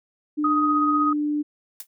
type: tone with pitch glide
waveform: sine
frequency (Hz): 298.9 to 296.7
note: D4 to D4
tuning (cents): +31 to +18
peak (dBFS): -21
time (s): 0.37-1.43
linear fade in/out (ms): 20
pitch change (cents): -13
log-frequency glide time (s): 0.62-0.78
type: tone with tremolo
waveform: sine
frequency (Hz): 1252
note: D#6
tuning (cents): +10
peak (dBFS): -18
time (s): 0.44-1.13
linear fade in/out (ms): 5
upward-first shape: sine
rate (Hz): 16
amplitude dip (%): 30
type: noise with exponential decay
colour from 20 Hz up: blue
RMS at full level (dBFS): -31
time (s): 1.8-1.87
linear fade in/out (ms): 2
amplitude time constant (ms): 15
effects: none